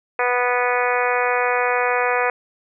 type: harmonic tone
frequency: 246.3 Hz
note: B3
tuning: 5 cents flat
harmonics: 2 / 3 / 4 / 5 / 6 / 7 / 8 / 9 / 10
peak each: -22 / -24 / -25 / -26 / -27 / -27 / -28 / -29 / -29 dBFS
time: 0.19-2.3 s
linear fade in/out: 2 ms
effects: none